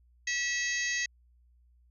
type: harmonic tone with a mistuned harmonic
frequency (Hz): 648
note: E5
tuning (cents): -30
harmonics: 3 / 4 / 5 / 6 / 7 / 8 / 9 / 10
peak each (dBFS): -31 / -37 / -44 / -42 / -41 / -45 / -45 / -36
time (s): 0.27-1.06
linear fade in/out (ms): 5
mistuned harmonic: 7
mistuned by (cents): +19
effects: added 60 Hz sine -60 dBFS peak until 1.9 s